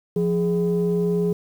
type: tone pair together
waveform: sine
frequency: 174.61 / 416.5 Hz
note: F3 / G#4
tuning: 0 / +5 cents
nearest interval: octave + minor third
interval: 1505 cents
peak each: -20 dBFS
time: 0.16-1.33 s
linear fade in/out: 5 ms
effects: tanh soft clip ceiling -13 dBFS + 8-bit